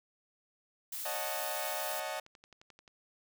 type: noise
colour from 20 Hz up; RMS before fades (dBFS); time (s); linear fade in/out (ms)
blue; -40; 0.92-2; 5
type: chord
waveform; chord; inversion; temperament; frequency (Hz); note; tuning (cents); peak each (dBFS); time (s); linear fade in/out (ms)
sawtooth; D# half-diminished seventh; third; equal; 554.4 / 622.3 / 740 / 880; C#5 / D#5 / F#5 / A5; 0 / 0 / 0 / 0; -40 / -36 / -38 / -39; 1.05-2.2; 5
type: click train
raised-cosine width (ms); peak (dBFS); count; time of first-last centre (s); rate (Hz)
0.2; -38; 15; 1.65-2.878; 11.4
effects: none